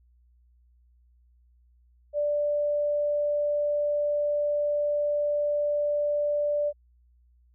sine tone, 587.3 Hz, D5, in tune, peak -23 dBFS, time 2.13-6.73 s, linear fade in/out 50 ms, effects added 60 Hz sine -58 dBFS peak until 7.54 s

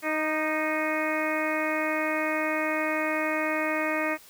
harmonic tone with a mistuned harmonic, 311.1 Hz, D#4, in tune, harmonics 1 / 2 / 3 / 4 / 5 / 6 / 7 / 8, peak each -31 / -30 / -36 / -34 / -37 / -33 / -33 / -36 dBFS, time 0.02-4.18 s, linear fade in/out 50 ms, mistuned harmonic 4, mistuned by -23 cents, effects white hiss -52 dBFS RMS until 4.29 s

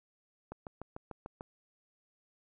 click train, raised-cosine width 1 ms, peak -28 dBFS, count 7, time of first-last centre 0.52-1.409 s, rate 6.75 Hz, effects none

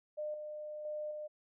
sine tone with level steps, 604 Hz, D5, 48 cents sharp, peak -36 / -41 / -37 / -40 dBFS, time 0.17-1.28 s, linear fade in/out 20 ms, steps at 0.34 / 0.85 / 1.11 s, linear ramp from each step 2 ms, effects none

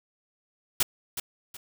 white noise with echo, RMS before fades -22 dBFS, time 0.8-0.83 s, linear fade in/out 5 ms, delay 370 ms, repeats 2, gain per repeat -10 dB, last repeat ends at 1.57 s, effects none

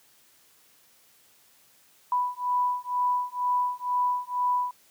sine beating tone pair, 987.8 / 989.9 Hz, B5 / B5, 0 / +4 cents, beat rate 2.1 Hz, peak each -27 dBFS, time 2.12-4.71 s, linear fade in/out 2 ms, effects white hiss -60 dBFS RMS until 4.9 s + high-pass 80 Hz 12 dB/octave

